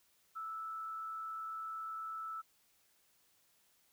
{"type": "tone with frequency modulation", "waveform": "sine", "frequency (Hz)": 1315, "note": "E6", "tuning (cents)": -5, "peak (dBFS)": -40, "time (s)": [0.35, 2.42], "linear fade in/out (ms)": 20, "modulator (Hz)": 108, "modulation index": 0.27, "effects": ["white hiss -72 dBFS RMS until 3.92 s"]}